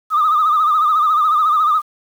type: tone with vibrato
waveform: sine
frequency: 1234 Hz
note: D#6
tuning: 15 cents flat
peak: -10 dBFS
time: 0.1-1.82 s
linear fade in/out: 50 ms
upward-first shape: sine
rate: 14 Hz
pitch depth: 77 cents each way
effects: tanh soft clip ceiling -8 dBFS + 7-bit